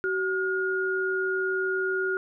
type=tone pair together; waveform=sine; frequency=378.5 / 1429 Hz; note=F#4 / F6; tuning=+39 / +39 cents; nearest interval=octave + major seventh; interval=2300 cents; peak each=-27 dBFS; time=0.04-2.17 s; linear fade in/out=0 ms; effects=none